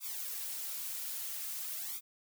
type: noise with flanger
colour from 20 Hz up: blue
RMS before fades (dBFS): -40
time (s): 0-2.01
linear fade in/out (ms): 50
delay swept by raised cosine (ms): 0.83 to 6.43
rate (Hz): 0.5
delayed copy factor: +1
effects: none